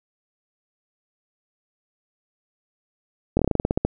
slowing click train, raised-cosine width 2 ms, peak -6 dBFS, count 12, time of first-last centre 3.37-3.85 s, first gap 22 ms, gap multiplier 1.13, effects none

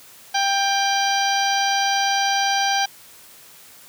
harmonic tone with a mistuned harmonic, 791 Hz, G5, 15 cents sharp, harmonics 1 / 2 / 3 / 4 / 5 / 6 / 7, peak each -20 / -25 / -30 / -27 / -31 / -28 / -28 dBFS, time 0.34-2.86 s, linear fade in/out 10 ms, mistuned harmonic 7, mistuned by +78 cents, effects white hiss -46 dBFS RMS until 3.88 s + high-pass 60 Hz 12 dB/octave

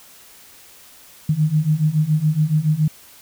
sine beating tone pair, 150 / 157.1 Hz, D3 / D#3, +37 / +17 cents, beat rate 7.1 Hz, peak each -19 / -17 dBFS, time 1.29-2.88 s, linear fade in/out 5 ms, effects white hiss -46 dBFS RMS until 3.21 s

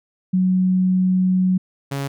sine / sawtooth tone pair in turn, 185 / 138.95 Hz, F#3 / C#3, 0 / +4 cents, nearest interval perfect fourth, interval 496 cents, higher first, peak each -14 / -19 dBFS, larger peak first, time 0.33-1.58 / 1.91-2.08 s, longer first, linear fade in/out 10 ms, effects none

